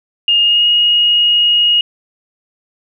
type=tone with pitch glide; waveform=sine; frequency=2836 to 2876 Hz; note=F7 to F#7; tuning=+26 to -50 cents; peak=-8 dBFS; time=0.28-1.81 s; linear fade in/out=2 ms; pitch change=+24 cents; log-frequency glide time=0.41-0.67 s; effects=none